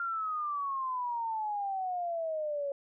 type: exponential sweep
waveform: sine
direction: down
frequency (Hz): 1396.9 to 554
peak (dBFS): -31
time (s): 0-2.72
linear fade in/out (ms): 2
effects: none